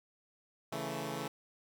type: chord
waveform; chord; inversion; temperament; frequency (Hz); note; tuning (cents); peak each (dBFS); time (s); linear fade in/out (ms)
10% pulse; A major; first; equal; 138.59 / 164.81 / 220; C#3 / E3 / A3; 0 / 0 / 0; -33; 0.72-1.28; 5
effects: none